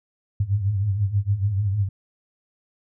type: tone cluster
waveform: sine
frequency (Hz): 93.6 / 101.3 / 107.8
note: F#2 / G#2 / A2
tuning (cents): +20 / -43 / -35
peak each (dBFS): -27 / -21 / -28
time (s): 0.4-1.89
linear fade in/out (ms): 5
effects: none